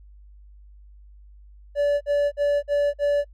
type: tone bursts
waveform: triangle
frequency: 577 Hz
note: D5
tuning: 31 cents flat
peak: -16 dBFS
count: 5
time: 1.75-3.246 s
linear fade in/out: 50 ms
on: 260 ms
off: 49 ms
effects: noise-tail reverb RT60 0.1 s tail -25 dB re dry + added 50 Hz sine -45 dBFS peak until 3.33 s